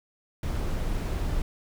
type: noise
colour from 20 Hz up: brown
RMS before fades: -28 dBFS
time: 0.43-1.42 s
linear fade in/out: 2 ms
effects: none